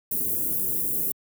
white band-stop noise, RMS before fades -26 dBFS, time 0.11-1.12 s, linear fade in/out 5 ms, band 410 to 11000 Hz, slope 24 dB/octave, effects high-pass 100 Hz 12 dB/octave

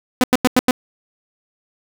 sawtooth tone bursts, 252.2 Hz, B3, 36 cents sharp, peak -6 dBFS, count 5, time 0.21-0.709 s, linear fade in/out 0 ms, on 27 ms, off 91 ms, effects none

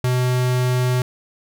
square tone, 125.8 Hz, B2, 32 cents sharp, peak -17 dBFS, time 0.04-1.02 s, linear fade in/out 2 ms, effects none

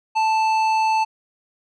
sine tone with tanh clipping, 880 Hz, A5, in tune, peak -18 dBFS, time 0.15-1.05 s, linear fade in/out 20 ms, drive 12 dB, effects none

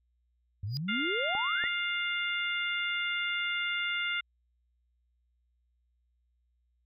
sine exponential sweep, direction up, 92.5 to 2099 Hz, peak -32 dBFS, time 0.63-1.68 s, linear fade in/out 5 ms
triangle tone with exponential growth, 4896 Hz, D#8, 29 cents flat, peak -30 dBFS, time 0.67-0.77 s, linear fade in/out 0 ms, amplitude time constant 21 ms
harmonic tone, 702 Hz, F5, 9 cents sharp, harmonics 2 / 3 / 4 / 5, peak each -34 / -33 / -36 / -39 dBFS, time 0.88-4.21 s, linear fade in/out 10 ms
clicks, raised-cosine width 1 ms, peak -28 dBFS, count 2, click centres 1.351 / 1.639 s
effects added 60 Hz sine -70 dBFS peak until 6.85 s

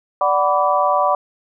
sine tone cluster, 586 / 747 / 989 / 1158 Hz, D5 / F#5 / B5 / D6, -4 / +16 / +2 / -25 cents, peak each -19 dBFS, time 0.21-1.15 s, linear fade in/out 2 ms, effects none

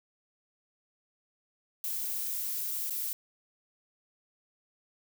violet noise with dropouts, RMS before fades -34 dBFS, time 1.84-3.13 s, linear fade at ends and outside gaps 1 ms, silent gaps 2.898-2.906 s, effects none

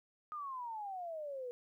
sine exponential sweep, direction down, 1244.5 to 479.8 Hz, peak -40 dBFS, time 0.32-1.51 s, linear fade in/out 0 ms, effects 13-bit

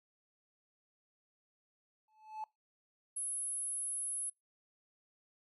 triangle tone with exponential growth, 866 Hz, A5, 28 cents flat, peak -33 dBFS, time 2.08-2.44 s, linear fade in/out 2 ms, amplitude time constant 77 ms
sine tone, 10660 Hz, E9, 18 cents sharp, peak -34 dBFS, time 3.16-4.3 s, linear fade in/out 10 ms
effects noise-tail reverb RT60 0.2 s tail -26 dB re dry + tanh soft clip ceiling -34 dBFS

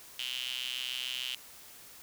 sawtooth tone with high-pass filter, 126.8 Hz, B2, 46 cents sharp, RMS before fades -37 dBFS, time 0.19-1.35 s, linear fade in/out 2 ms, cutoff 3000 Hz, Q 7.5, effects white hiss -52 dBFS RMS until 2.02 s

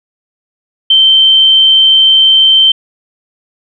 sine tone, 3113 Hz, G7, 13 cents flat, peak -3 dBFS, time 0.9-2.72 s, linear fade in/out 5 ms, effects none

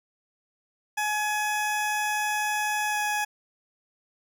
20% pulse tone with pitch glide, 844 to 838.7 Hz, G#5 to G#5, +28 to +17 cents, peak -20 dBFS, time 0.97-3.25 s, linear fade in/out 10 ms, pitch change -11 cents, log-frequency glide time 2.9-2.97 s, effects none

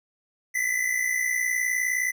square tone pair together, 1975.5 / 2035 Hz, B6 / C7, 0 / -49 cents, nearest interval minor second, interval 51 cents, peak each -27 dBFS, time 0.54-2.12 s, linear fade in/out 20 ms, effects none

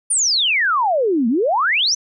sine exponential two-way sweep, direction down then up, 9770 to 217.8 to 6260 Hz, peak -14 dBFS, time 0.1-1.95 s, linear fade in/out 10 ms, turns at 1.28 s, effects none

